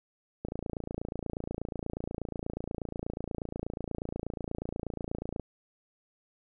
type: click train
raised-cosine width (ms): 2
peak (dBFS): -21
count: 141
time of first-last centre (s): 0.45-5.397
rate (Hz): 28.3
effects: none